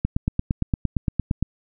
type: click train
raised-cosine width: 5 ms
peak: -8 dBFS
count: 13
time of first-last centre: 0.05-1.426 s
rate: 8.72 Hz
effects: none